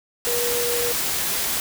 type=tone in noise; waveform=sine; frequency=480.4 Hz; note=B4; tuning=48 cents flat; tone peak=-24 dBFS; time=0.27-0.92 s; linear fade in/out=0 ms; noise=white; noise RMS=-24 dBFS; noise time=0.25-1.6 s; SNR=-3 dB; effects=none